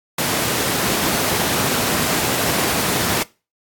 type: high-pass noise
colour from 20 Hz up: pink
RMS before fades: -20 dBFS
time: 0.18-3.23 s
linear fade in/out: 5 ms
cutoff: 140 Hz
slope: 12 dB/octave
effects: noise-tail reverb RT60 0.3 s tail -21 dB re dry + AAC 64 kbps